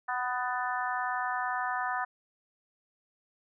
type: harmonic tone with a mistuned harmonic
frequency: 249 Hz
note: B3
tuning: 14 cents sharp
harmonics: 3 / 4 / 5 / 6 / 7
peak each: -34 / -35 / -36 / -37 / -37 dBFS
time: 0.08-2.05 s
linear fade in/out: 10 ms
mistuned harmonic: 7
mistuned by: +23 cents
effects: none